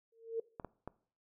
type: tone with exponential growth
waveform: sine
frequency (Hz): 455.1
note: A#4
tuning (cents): -42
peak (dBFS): -30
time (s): 0.12-0.4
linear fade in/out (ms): 5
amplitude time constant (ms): 59
type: clicks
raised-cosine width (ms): 1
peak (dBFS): -28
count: 3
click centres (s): 0.598 / 0.647 / 0.876
effects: noise-tail reverb RT60 0.5 s tail -21 dB re dry